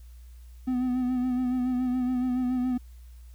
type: tone with vibrato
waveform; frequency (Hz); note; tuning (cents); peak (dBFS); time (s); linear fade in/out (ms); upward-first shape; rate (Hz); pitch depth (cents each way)
triangle; 251.6; B3; +32; -22; 0.67-2.78; 10; sine; 7.1; 35
effects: added 60 Hz sine -44 dBFS peak until 3.34 s + white hiss -64 dBFS RMS until 3.34 s